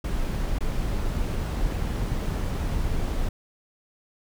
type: noise with dropouts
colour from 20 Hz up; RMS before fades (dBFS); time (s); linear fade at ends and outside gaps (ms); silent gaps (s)
brown; -26; 0.04-3.29; 5; 0.587-0.606
effects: none